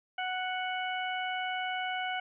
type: harmonic tone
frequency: 740 Hz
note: F#5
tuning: in tune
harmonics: 1 / 2 / 3 / 4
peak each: -34 / -37 / -39 / -40 dBFS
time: 0.18-2.2 s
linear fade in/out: 5 ms
effects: none